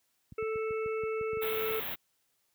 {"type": "clicks", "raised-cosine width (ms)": 5, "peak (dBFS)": -34, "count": 9, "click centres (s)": [0.323, 0.426, 0.558, 0.708, 0.86, 1.036, 1.211, 1.332, 1.371]}
{"type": "harmonic tone", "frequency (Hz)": 440, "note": "A4", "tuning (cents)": 0, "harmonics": [1, 3, 5, 6], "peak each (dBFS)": [-31, -41, -45, -47], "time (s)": [0.38, 1.8], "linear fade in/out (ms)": 5}
{"type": "band-stop noise", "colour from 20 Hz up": "white", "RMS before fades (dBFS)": -37, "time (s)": [1.41, 1.96], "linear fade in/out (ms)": 20, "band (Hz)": [3800, 12000], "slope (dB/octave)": 96}
{"effects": ["white hiss -75 dBFS RMS until 2.54 s", "high-pass 60 Hz 12 dB/octave"]}